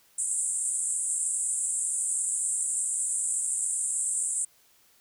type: band-pass noise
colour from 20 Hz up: white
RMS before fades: -29 dBFS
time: 0.18-4.45 s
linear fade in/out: 5 ms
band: 7500 to 9500 Hz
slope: 96 dB/octave
effects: white hiss -62 dBFS RMS until 5 s